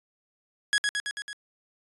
sawtooth tone with echo, 1668 Hz, G#6, 7 cents sharp, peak -17 dBFS, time 0.73-0.78 s, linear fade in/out 0 ms, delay 110 ms, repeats 5, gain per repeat -3 dB, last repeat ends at 1.33 s, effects resampled to 24000 Hz

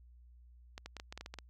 clicks, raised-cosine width 0.2 ms, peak -27 dBFS, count 10, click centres 0.779 / 0.86 / 0.967 / 0.999 / 1.125 / 1.176 / 1.21 / 1.261 / 1.34 / 1.387 s, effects added 60 Hz sine -56 dBFS peak until 1.49 s

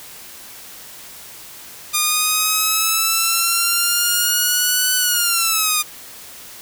5% pulse linear two-way sweep, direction up then down, 1213 to 1500 to 1213 Hz, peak -4 dBFS, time 1.93-5.83 s, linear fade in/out 20 ms, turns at 4.96 s, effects white hiss -38 dBFS RMS until 6.61 s

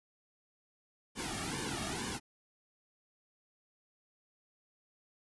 pink noise with flanger, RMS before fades -38 dBFS, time 1.15-2.2 s, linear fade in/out 50 ms, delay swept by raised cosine 1.5 to 2.02 ms, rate 2.2 Hz, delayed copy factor -0.95, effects resampled to 24000 Hz

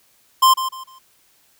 square tone with echo, 1046.5 Hz, C6, in tune, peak -10 dBFS, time 0.42-0.54 s, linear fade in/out 10 ms, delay 150 ms, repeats 3, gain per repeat -11 dB, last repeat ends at 0.99 s, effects white hiss -58 dBFS RMS until 1.59 s

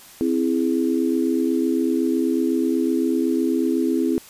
sine chord, C augmented, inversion none, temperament equal, 261.6 / 329.6 / 415.3 Hz, C4 / E4 / G#4, 0 / 0 / 0 cents, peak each -21 / -21 / -26 dBFS, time 0.21-4.18 s, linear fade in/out 0 ms, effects white hiss -45 dBFS RMS until 4.29 s + resampled to 32000 Hz

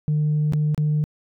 sine tone with dropouts, 151 Hz, D3, 48 cents sharp, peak -16 dBFS, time 0.08-1.04 s, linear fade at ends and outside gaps 0 ms, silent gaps 0.524-0.535 / 0.746-0.778 s, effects tanh soft clip ceiling -15 dBFS

